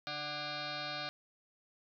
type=tone with frequency modulation; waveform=sine; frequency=1480 Hz; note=F#6; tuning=in tune; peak=-37 dBFS; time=0.07-1.09 s; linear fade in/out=0 ms; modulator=445 Hz; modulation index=7; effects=none